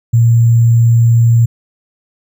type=tone with sample-and-hold; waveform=sine; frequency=116.54 Hz; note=A#2; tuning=in tune; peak=-5 dBFS; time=0.13-1.46 s; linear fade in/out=10 ms; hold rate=7350 Hz; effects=none